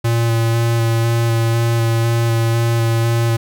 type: tone with vibrato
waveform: square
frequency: 115.5 Hz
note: A#2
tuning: 16 cents flat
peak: -14 dBFS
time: 0.04-3.37 s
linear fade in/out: 10 ms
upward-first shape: square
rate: 2 Hz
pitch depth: 12 cents each way
effects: 9-bit